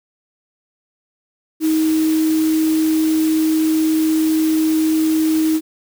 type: tone in noise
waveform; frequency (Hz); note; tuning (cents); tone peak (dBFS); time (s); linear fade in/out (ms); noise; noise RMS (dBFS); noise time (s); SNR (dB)
sine; 315.9; D#4; +26; -13; 1.6-5.61; 50; white; -30; 1.6-5.61; +14
effects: none